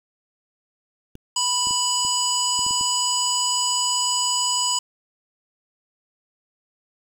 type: clicks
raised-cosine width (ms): 3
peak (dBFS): -26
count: 8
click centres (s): 1.154 / 1.671 / 1.709 / 2.05 / 2.592 / 2.665 / 2.709 / 2.811
type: harmonic tone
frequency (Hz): 987.8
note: B5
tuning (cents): 0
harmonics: 1 / 3 / 5 / 7 / 8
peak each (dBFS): -26 / -26 / -26 / -26 / -26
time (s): 1.36-4.79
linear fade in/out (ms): 5
effects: 7-bit